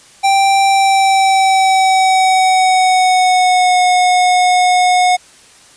square tone with pitch glide, 784 to 727.3 Hz, G5 to F#5, 0 to -30 cents, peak -9 dBFS, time 0.23-5.17 s, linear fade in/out 20 ms, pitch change -130 cents, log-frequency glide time 0.65-3.81 s, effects white hiss -43 dBFS RMS until 5.76 s + resampled to 22050 Hz

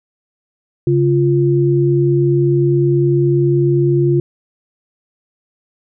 sine tone pair together, 138.59 / 348.2 Hz, C#3 / F4, 0 / -5 cents, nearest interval octave + major third, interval 1595 cents, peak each -13 dBFS, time 0.87-4.2 s, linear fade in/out 2 ms, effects none

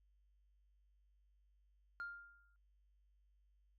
sine tone with exponential decay, 1401 Hz, F6, 5 cents sharp, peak -39 dBFS, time 2-2.56 s, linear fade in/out 0 ms, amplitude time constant 120 ms, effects tanh soft clip ceiling -40 dBFS + added 50 Hz sine -70 dBFS peak until 3.78 s

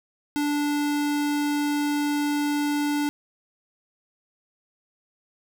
square tone, 292.3 Hz, D4, 8 cents flat, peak -23 dBFS, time 0.36-3.09 s, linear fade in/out 0 ms, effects none

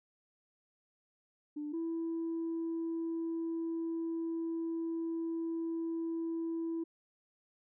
sine tone pair in turn, 297.1 / 330.2 Hz, D4 / E4, +20 / +3 cents, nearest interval major second, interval 183 cents, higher second, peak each -36 / -32 dBFS, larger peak second, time 1.56-1.73 / 1.73-6.84 s, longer second, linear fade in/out 10 ms, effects tanh soft clip ceiling -31 dBFS

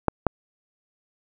clicks, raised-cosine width 1 ms, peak -4 dBFS, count 2, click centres 0.083 / 0.267 s, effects none

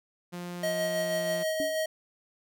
sawtooth tone with pitch glide, 176.1 to 174.28 Hz, F3 to F3, +15 to -3 cents, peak -32 dBFS, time 0.32-1.44 s, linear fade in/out 20 ms, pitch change -18 cents, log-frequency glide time 0.93-1.25 s
square tone with tremolo, 632 Hz, D#5, 27 cents sharp, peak -27 dBFS, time 0.63-1.86 s, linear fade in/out 5 ms, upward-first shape sine, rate 6.2 Hz, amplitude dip 30%
sine tone with exponential decay, 287.6 Hz, D4, 36 cents flat, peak -29 dBFS, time 1.6-1.8 s, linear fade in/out 0 ms, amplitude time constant 42 ms
effects none

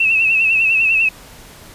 sine tone with vibrato, 2637 Hz, E7, in tune, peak -11 dBFS, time 0-1.09 s, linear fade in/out 5 ms, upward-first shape sine, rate 10 Hz, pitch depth 60 cents each way, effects pink hiss -40 dBFS RMS until 1.74 s + resampled to 32000 Hz

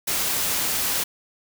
white noise, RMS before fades -24 dBFS, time 0.07-1.04 s, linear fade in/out 10 ms, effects none

